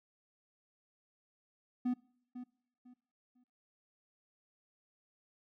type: tone with echo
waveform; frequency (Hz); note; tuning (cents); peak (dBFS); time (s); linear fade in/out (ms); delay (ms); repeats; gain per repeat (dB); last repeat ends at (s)
triangle; 248.3; B3; +9; -28; 1.85-1.94; 10; 500; 3; -12; 3.44
effects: noise-tail reverb RT60 0.6 s tail -22 dB re dry